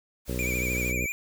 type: noise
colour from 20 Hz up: white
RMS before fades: -42 dBFS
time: 0.25-0.94 s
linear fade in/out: 50 ms
type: harmonic tone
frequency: 61.74 Hz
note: B1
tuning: in tune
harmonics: 1 / 2 / 3 / 4 / 5 / 6 / 7 / 8 / 9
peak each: -32 / -35 / -37 / -38 / -39 / -40 / -40 / -41 / -42 dBFS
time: 0.28-1.06 s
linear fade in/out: 5 ms
type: tone with vibrato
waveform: square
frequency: 2352 Hz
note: D7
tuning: 2 cents sharp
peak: -29 dBFS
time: 0.39-1.12 s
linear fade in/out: 0 ms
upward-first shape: triangle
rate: 13 Hz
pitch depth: 78 cents each way
effects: none